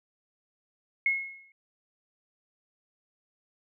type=tone with exponential decay; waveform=sine; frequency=2170 Hz; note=C#7; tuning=37 cents flat; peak=-20 dBFS; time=1.06-1.52 s; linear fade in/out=2 ms; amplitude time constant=100 ms; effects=none